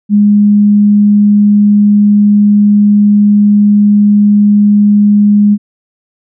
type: tone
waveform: sine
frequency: 206.3 Hz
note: G#3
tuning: 11 cents flat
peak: -3 dBFS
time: 0.09-5.58 s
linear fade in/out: 50 ms
effects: none